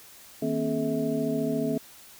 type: tone cluster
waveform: sine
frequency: 158.7 / 234.9 / 269 / 428.4 / 648 Hz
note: D#3 / A#3 / C4 / A4 / E5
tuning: +35 / +13 / +48 / -46 / -30 cents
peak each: -34 / -30 / -29 / -31 / -33 dBFS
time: 0.42-1.78 s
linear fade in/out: 5 ms
effects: white hiss -50 dBFS RMS until 2.19 s